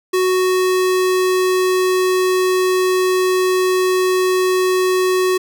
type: tone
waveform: square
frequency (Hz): 370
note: F#4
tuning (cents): 0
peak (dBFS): -14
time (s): 0.13-5.38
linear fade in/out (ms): 10
effects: none